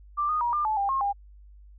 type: tone with pitch steps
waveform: sine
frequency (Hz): 1180 / 1233 / 954 / 1198 / 865 / 797 / 1074 / 805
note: D6 / D#6 / A#5 / D6 / A5 / G5 / C6 / G5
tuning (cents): +8 / -16 / +40 / +34 / -30 / +28 / +45 / +46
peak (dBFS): -23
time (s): 0.17-1.13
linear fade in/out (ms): 20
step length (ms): 120
effects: added 50 Hz sine -47 dBFS peak until 1.78 s